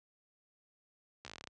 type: slowing click train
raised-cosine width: 0.2 ms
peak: -28 dBFS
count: 11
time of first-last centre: 1.25-1.473 s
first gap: 14 ms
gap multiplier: 1.1
effects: high-pass 60 Hz 12 dB/octave + resampled to 22050 Hz